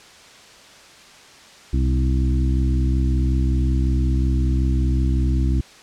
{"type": "harmonic tone with a mistuned harmonic", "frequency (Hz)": 65.41, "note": "C2", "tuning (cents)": 0, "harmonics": [1, 2, 3, 4, 5], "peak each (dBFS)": [-17, -24, -30, -28, -30], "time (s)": [1.73, 5.61], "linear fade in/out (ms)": 5, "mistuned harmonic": 2, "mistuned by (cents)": -32, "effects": ["white hiss -45 dBFS RMS until 5.82 s", "low-pass 6000 Hz 12 dB/octave"]}